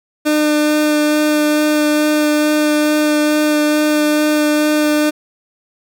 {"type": "tone with vibrato", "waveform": "30% pulse", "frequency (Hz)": 301.4, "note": "D4", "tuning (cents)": 45, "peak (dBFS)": -9, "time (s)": [0.25, 5.11], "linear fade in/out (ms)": 20, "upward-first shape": "sine", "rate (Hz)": 2.3, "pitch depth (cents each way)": 9, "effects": []}